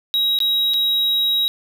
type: tone with dropouts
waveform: triangle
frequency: 3825 Hz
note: A#7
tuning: 44 cents sharp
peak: -14 dBFS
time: 0.14-1.48 s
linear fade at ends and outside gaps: 0 ms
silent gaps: 0.388-0.403 / 0.736-0.741 s
effects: none